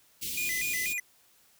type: band-stop noise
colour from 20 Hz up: white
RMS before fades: -35 dBFS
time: 0.21-0.94 s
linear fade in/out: 20 ms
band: 410 to 2300 Hz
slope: 48 dB/octave
type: tone with vibrato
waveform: square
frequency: 2217 Hz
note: C#7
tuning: in tune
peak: -31 dBFS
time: 0.37-1 s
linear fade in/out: 5 ms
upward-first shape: square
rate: 4.1 Hz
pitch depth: 170 cents each way
effects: white hiss -63 dBFS RMS until 1.59 s